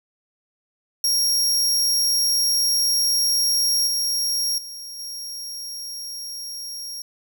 sawtooth tone with level steps, 5588 Hz, F8, in tune, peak -15 / -18 / -31 / -28 dBFS, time 1.04-7.02 s, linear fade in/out 2 ms, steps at 3.87 / 4.58 / 4.99 s, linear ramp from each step 2 ms, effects none

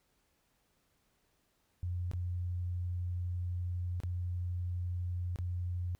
sine tone with dropouts, 88.8 Hz, F2, 29 cents sharp, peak -33 dBFS, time 1.83-5.95 s, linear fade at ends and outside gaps 0 ms, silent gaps 2.114-2.135 / 4.002-4.035 / 5.359-5.387 s, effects pink hiss -75 dBFS RMS until 5.99 s

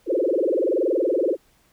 sine tone with frequency modulation, 440 Hz, A4, in tune, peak -18 dBFS, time 0.06-1.37 s, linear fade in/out 50 ms, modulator 21.1 Hz, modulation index 5.4, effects pink hiss -61 dBFS RMS until 1.72 s

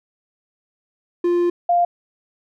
triangle / sine tone pair in turn, 349.2 / 698.4 Hz, F4 / F5, 0 / 0 cents, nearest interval octave, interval 1200 cents, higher second, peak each -13 dBFS, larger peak neither, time 1.24-1.5 / 1.69-1.85 s, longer first, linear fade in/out 5 ms, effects none

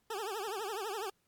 20% pulse tone with vibrato, 415.3 Hz, G#4, in tune, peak -31 dBFS, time 0.1-1.1 s, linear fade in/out 5 ms, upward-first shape triangle, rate 12 Hz, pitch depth 210 cents each way, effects pink hiss -75 dBFS RMS until 1.27 s + MP3 96 kbps

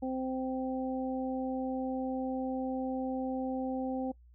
harmonic tone, 260 Hz, C4, 11 cents flat, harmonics 1 / 2 / 3, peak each -33 / -38 / -40 dBFS, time 0.02-4.12 s, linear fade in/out 10 ms, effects noise-tail reverb RT60 0.1 s tail -21 dB re dry + added 60 Hz sine -55 dBFS peak until 4.34 s

